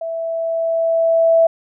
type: tone with level ramp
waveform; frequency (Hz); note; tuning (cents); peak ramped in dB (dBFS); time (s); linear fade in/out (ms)
sine; 659.3; E5; 0; -22 to -8; 0.01-1.47; 5
effects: none